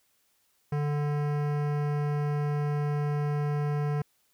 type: tone with hard clipping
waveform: sine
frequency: 146.83 Hz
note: D3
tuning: in tune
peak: -28 dBFS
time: 0.72-4.02 s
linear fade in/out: 5 ms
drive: 18 dB
effects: white hiss -70 dBFS RMS until 4.33 s